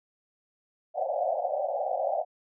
white band-pass noise, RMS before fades -29 dBFS, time 0.94-2.25 s, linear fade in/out 50 ms, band 540 to 770 Hz, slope 96 dB/octave, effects none

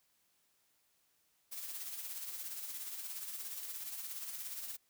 blue noise with tremolo, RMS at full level -42 dBFS, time 1.51-4.77 s, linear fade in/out 20 ms, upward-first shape sine, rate 17 Hz, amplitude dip 45%, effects white hiss -75 dBFS RMS until 4.89 s

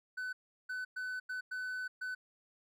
triangle tone bursts at uneven times, 1506 Hz, F#6, 30 cents sharp, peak -35 dBFS, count 6, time 0.17-0.33 / 0.69-0.85 / 0.96-1.2 / 1.29-1.41 / 1.51-1.88 / 2.01-2.15 s, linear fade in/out 10 ms, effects none

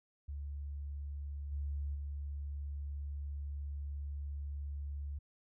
sine tone with level steps, 71.5 Hz, D2, 46 cents flat, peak -39 / -35 / -38 dBFS, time 0.28-5.19 s, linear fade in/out 10 ms, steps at 1.51 / 1.94 s, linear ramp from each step 20 ms, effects none

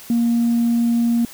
sine tone, 234.6 Hz, A#3, 11 cents sharp, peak -13 dBFS, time 0.1-1.25 s, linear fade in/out 2 ms, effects tanh soft clip ceiling -11 dBFS + white hiss -40 dBFS RMS until 1.33 s

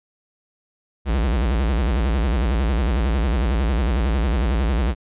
square tone with vibrato, 61.1 Hz, B1, 18 cents flat, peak -18 dBFS, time 1.05-4.95 s, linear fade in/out 50 ms, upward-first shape sine, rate 11 Hz, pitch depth 260 cents each way, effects resampled to 8000 Hz

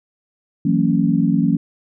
sine chord, F# dominant seventh, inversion third, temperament equal with one note detuned, 164.81 / 185 / 228.2 / 277.2 Hz, E3 / F#3 / A#3 / C#4, 0 / 0 / -37 / 0 cents, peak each -19 dBFS, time 0.65-1.57 s, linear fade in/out 5 ms, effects none

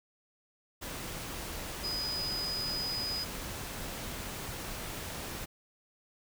sine tone in noise, 4978 Hz, D#8, in tune, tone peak -33 dBFS, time 1.83-3.25 s, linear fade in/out 20 ms, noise pink, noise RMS -40 dBFS, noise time 0.81-5.46 s, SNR +4 dB, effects none

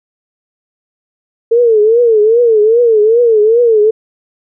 sine tone with vibrato, 450.4 Hz, A4, 40 cents sharp, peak -5 dBFS, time 1.51-3.91 s, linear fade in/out 10 ms, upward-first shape triangle, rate 2.5 Hz, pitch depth 150 cents each way, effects none

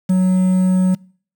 triangle tone with quantisation, 185.3 Hz, F#3, 3 cents sharp, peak -9 dBFS, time 0.09-0.95 s, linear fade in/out 10 ms, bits 6, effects noise-tail reverb RT60 0.5 s tail -25 dB re dry

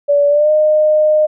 sine tone with pitch glide, 575 to 612.7 Hz, D5 to D#5, -37 to -27 cents, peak -8 dBFS, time 0.08-1.27 s, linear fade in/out 20 ms, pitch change +110 cents, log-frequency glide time 0.28-0.51 s, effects none

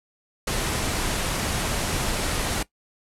pink low-pass noise, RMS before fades -26 dBFS, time 0.47-2.63 s, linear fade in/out 5 ms, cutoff 12000 Hz, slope 48 dB/octave, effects noise-tail reverb RT60 0.1 s tail -19 dB re dry

